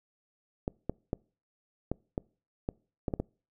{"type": "clicks", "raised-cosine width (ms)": 2, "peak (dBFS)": -17, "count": 9, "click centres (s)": [0.679, 0.896, 1.131, 1.916, 2.179, 2.689, 3.082, 3.138, 3.2], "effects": ["noise-tail reverb RT60 0.4 s tail -26 dB re dry"]}